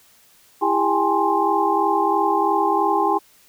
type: tone cluster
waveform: sine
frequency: 330.7 / 401.4 / 802 / 845 / 1051 Hz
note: E4 / G4 / G5 / G#5 / C6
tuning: +6 / +41 / +39 / +30 / +7 cents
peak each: -24 / -23 / -21 / -23 / -22 dBFS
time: 0.61-3.19 s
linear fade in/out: 20 ms
effects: white hiss -54 dBFS RMS until 3.48 s